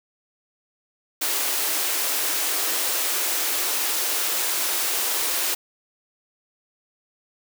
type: high-pass noise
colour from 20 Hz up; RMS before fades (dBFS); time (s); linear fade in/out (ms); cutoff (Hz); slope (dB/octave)
white; -24; 1.21-5.55; 10; 280; 96
effects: none